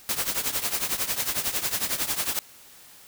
white noise with tremolo, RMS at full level -24 dBFS, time 0.09-2.39 s, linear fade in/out 0 ms, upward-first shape triangle, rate 11 Hz, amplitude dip 85%, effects white hiss -50 dBFS RMS until 3.07 s

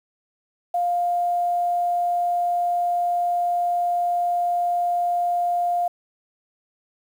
sine tone with quantisation, 702 Hz, F5, 9 cents sharp, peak -19 dBFS, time 0.74-5.88 s, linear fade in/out 5 ms, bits 8, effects none

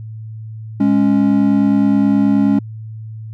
triangle tone pair together, 207.7 / 277.2 Hz, G#3 / C#4, 0 / 0 cents, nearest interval perfect fourth, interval 500 cents, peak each -11 dBFS, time 0.8-2.59 s, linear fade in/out 5 ms, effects added 110 Hz sine -27 dBFS peak until 3.33 s

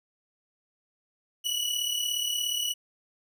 sawtooth tone pair together, 2923 / 2960 Hz, F#7 / F#7, -22 / 0 cents, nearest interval unison, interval 22 cents, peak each -27 / -27 dBFS, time 1.44-2.74 s, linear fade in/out 20 ms, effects none

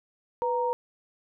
sine tone pair together, 493.9 / 933 Hz, B4 / A#5, 0 / +1 cents, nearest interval major seventh, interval 1101 cents, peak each -27 dBFS, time 0.42-0.73 s, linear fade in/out 0 ms, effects none

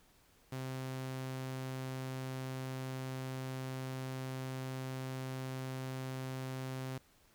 sawtooth tone, 130.81 Hz, C3, in tune, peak -35 dBFS, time 0.52-6.98 s, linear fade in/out 5 ms, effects pink hiss -67 dBFS RMS until 7.34 s

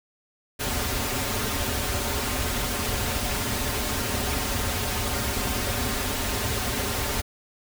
pink noise with comb filter, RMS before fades -27 dBFS, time 0.59-7.22 s, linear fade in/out 20 ms, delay 6.1 ms, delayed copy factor -0.75, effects none

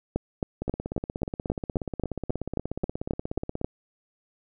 two click trains, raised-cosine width 2 ms, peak -17 / -12 dBFS, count 51 / 14, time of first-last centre 0.62-3.614 / 0.16-3.645 s, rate 16.7 / 3.73 Hz, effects none

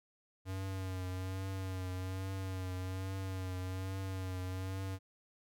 square tone with vibrato, 94 Hz, F#2, 28 cents sharp, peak -38 dBFS, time 0.45-4.99 s, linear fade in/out 50 ms, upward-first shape triangle, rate 1.2 Hz, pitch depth 43 cents each way, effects none

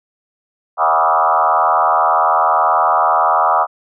sine tone with frequency modulation, 975 Hz, B5, 23 cents flat, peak -10 dBFS, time 0.77-3.67 s, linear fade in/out 50 ms, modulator 79.1 Hz, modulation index 4.2, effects none

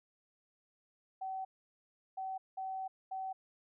sine tone bursts at uneven times, 762 Hz, G5, 49 cents flat, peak -37 dBFS, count 4, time 1.21-1.45 / 2.17-2.38 / 2.57-2.88 / 3.11-3.33 s, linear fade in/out 10 ms, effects none

